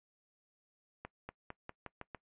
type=accelerating click train; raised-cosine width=0.5 ms; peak=-28 dBFS; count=7; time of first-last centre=1.05-2.147 s; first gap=240 ms; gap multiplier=0.89; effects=noise-tail reverb RT60 0.1 s tail -21 dB re dry + resampled to 8000 Hz